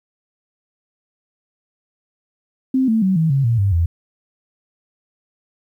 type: tone with pitch steps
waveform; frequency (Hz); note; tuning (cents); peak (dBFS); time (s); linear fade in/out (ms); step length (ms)
sine; 261.6 / 222.5 / 189.3 / 161.03 / 136.99 / 116.53 / 99.13 / 84.32; C4 / A3 / F#3 / E3 / C#3 / A#2 / G2 / E2; 0 / +20 / +40 / -40 / -20 / 0 / +20 / +40; -13; 2.74-3.86; 5; 140
effects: 9-bit